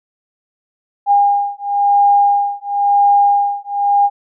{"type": "beating tone pair", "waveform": "sine", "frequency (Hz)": [809, 809.97], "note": ["G#5", "G#5"], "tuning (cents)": [-46, -44], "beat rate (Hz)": 0.97, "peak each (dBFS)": -13, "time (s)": [1.06, 4.1], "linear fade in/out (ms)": 50, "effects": []}